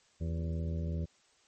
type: harmonic tone with a mistuned harmonic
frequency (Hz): 82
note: E2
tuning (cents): -9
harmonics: 1 / 2 / 3 / 4 / 5 / 6 / 7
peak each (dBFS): -33 / -37 / -47 / -49 / -50 / -52 / -50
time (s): 0.2-1.06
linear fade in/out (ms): 20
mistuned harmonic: 4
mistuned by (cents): +72
effects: white hiss -67 dBFS RMS until 1.47 s + MP3 32 kbps